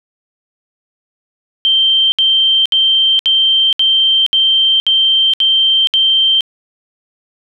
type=tone bursts; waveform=sine; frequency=3136 Hz; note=G7; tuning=in tune; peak=-8 dBFS; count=9; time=1.65-6.408 s; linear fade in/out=0 ms; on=470 ms; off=66 ms; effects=none